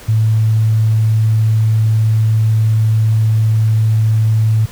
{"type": "tone", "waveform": "sine", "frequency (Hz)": 110, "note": "A2", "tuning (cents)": 0, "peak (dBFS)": -9, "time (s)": [0.08, 4.66], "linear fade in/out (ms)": 10, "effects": ["pink hiss -37 dBFS RMS until 4.71 s"]}